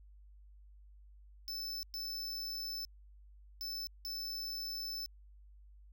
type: tone bursts at uneven times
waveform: square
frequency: 5274 Hz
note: E8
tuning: in tune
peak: -39 dBFS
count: 4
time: 1.48-1.83 / 1.94-2.85 / 3.61-3.87 / 4.05-5.06 s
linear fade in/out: 0 ms
effects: added 50 Hz sine -55 dBFS peak until 5.92 s